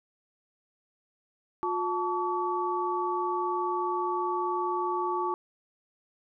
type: tone cluster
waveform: sine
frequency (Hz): 357.5 / 877 / 1138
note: F4 / A5 / C#6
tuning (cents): +41 / -6 / +45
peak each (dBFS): -31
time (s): 1.63-5.34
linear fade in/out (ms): 0
effects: none